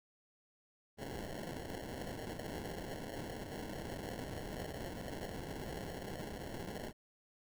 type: noise with sample-and-hold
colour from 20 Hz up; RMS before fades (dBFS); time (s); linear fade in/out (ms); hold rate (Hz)
violet; -44; 0.97-6.93; 50; 1225
effects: none